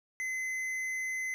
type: tone with tanh clipping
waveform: triangle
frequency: 2044 Hz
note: C7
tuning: 41 cents flat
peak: -34 dBFS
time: 0.2-1.34 s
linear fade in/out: 0 ms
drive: 14 dB
effects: none